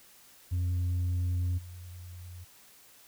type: tone with level steps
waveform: sine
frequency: 89 Hz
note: F2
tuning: 33 cents sharp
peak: -24 / -42 dBFS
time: 0.51-2.45 s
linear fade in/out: 20 ms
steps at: 1.57 s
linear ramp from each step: 20 ms
effects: tanh soft clip ceiling -26 dBFS + white hiss -57 dBFS RMS until 3.07 s